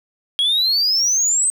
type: exponential sweep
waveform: sine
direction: up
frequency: 3262 to 8372 Hz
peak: -12 dBFS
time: 0.39-1.5 s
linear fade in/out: 0 ms
effects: tanh soft clip ceiling -13 dBFS + 8-bit